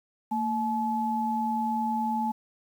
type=tone pair together; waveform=sine; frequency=227.4 / 858.5 Hz; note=A#3 / A5; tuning=-43 / -43 cents; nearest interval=octave + major seventh; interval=2300 cents; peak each=-29 / -27 dBFS; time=0.31-2.32 s; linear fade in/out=10 ms; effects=9-bit